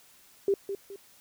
sine tone with echo, 395.9 Hz, G4, 17 cents sharp, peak -21 dBFS, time 0.48-0.54 s, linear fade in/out 2 ms, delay 210 ms, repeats 2, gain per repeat -9 dB, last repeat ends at 0.96 s, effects white hiss -58 dBFS RMS until 1.2 s

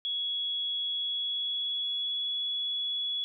sine tone with pitch glide, 3353 to 3384 Hz, G#7 to G#7, +16 to +32 cents, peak -29 dBFS, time 0.05-3.24 s, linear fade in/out 0 ms, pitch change +16 cents, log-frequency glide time 0.84-2.37 s, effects none

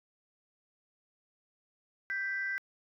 sine tone pair together, 1568 / 1980.6 Hz, G6 / B6, 0 / +4 cents, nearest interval major third, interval 404 cents, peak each -33 / -35 dBFS, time 2.1-2.58 s, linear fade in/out 0 ms, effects tanh soft clip ceiling -25 dBFS

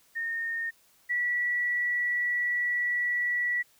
sine tone pair in turn, 1837 / 1946.2 Hz, A#6 / B6, -26 / -26 cents, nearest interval minor second, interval 100 cents, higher second, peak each -29 / -25 dBFS, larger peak second, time 0.15-0.71 / 1.09-3.63 s, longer second, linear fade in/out 20 ms, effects white hiss -63 dBFS RMS until 3.79 s

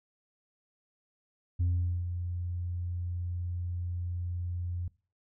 sine tone with ADSR envelope, 87.9 Hz, F2, 12 cents sharp, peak -22 dBFS, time 1.59-4.88 s, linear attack 17 ms, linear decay 440 ms, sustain -9 dB, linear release 4 ms, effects noise-tail reverb RT60 0.4 s tail -23 dB re dry + tanh soft clip ceiling -23 dBFS

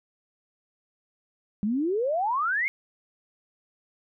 sine exponential sweep, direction up, 196 to 2217 Hz, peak -23 dBFS, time 1.63-2.68 s, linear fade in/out 0 ms, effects none

